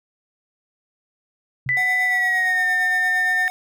sine tone with exponential decay, 130 Hz, C3, 11 cents flat, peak -25 dBFS, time 1.66-1.89 s, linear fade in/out 5 ms, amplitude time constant 49 ms
sine tone with pitch glide, 1990 to 1803.9 Hz, B6 to A6, +13 to +43 cents, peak -17 dBFS, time 1.69-3.48 s, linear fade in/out 0 ms, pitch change -170 cents, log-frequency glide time 2.04-2.67 s
square tone with tremolo, 740 Hz, F#5, in tune, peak -26 dBFS, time 1.77-3.5 s, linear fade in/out 0 ms, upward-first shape sine, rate 8.7 Hz, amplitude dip 45%
effects none

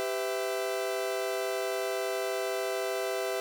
40% pulse chord, E minor, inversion first, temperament equal with one note detuned, 392 / 505.4 / 659.3 Hz, G4 / B4 / E5, 0 / +40 / 0 cents, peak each -33 / -34 / -33 dBFS, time 0-3.4 s, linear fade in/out 0 ms, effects 11-bit

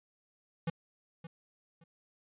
square tone with echo, 165.7 Hz, E3, 9 cents sharp, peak -31 dBFS, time 0.67-0.7 s, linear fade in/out 5 ms, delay 570 ms, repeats 2, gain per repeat -13 dB, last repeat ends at 1.84 s, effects resampled to 8000 Hz

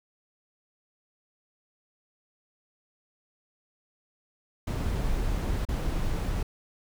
brown noise with dropouts, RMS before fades -28 dBFS, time 4.67-6.43 s, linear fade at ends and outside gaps 5 ms, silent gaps 5.652-5.687 s, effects none

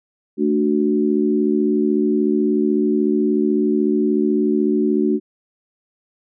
sine chord, D major, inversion second, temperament equal, 220 / 293.7 / 370 Hz, A3 / D4 / F#4, 0 / 0 / 0 cents, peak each -19 dBFS, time 0.37-5.2 s, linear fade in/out 50 ms, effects none

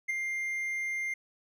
triangle tone with ADSR envelope, 2100 Hz, C7, 6 cents sharp, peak -24 dBFS, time 0.08-1.14 s, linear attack 18 ms, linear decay 14 ms, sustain -5 dB, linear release 6 ms, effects none

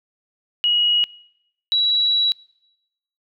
sine tone pair in turn, 2900 / 3906 Hz, F#7 / B7, -35 / -20 cents, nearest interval perfect fourth, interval 515 cents, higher second, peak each -15 dBFS, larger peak neither, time 0.64-1.04 / 1.72-2.32 s, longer second, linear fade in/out 0 ms, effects noise-tail reverb RT60 0.9 s tail -25 dB re dry

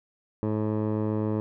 15% pulse tone with low-pass filter, 107.5 Hz, A2, 40 cents flat, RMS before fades -27 dBFS, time 0.43-1.4 s, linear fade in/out 0 ms, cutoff 700 Hz, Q 1.3, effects none

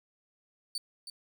35% pulse tone with echo, 4551 Hz, C#8, 45 cents sharp, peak -31 dBFS, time 0.75-0.78 s, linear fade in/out 2 ms, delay 320 ms, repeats 1, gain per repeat -9 dB, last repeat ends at 1.1 s, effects none

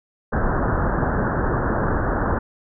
pink low-pass noise, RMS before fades -21 dBFS, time 0.32-2.39 s, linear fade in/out 10 ms, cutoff 1700 Hz, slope 96 dB/octave, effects none

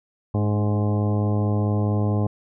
harmonic tone with a mistuned harmonic, 104.5 Hz, G#2, 11 cents sharp, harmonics 1 / 2 / 3 / 4 / 5 / 6 / 7 / 8 / 10, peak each -20 / -26 / -30 / -32 / -34 / -36 / -37 / -38 / -40 dBFS, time 0.34-2.27 s, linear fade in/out 5 ms, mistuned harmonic 3, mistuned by -33 cents, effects none

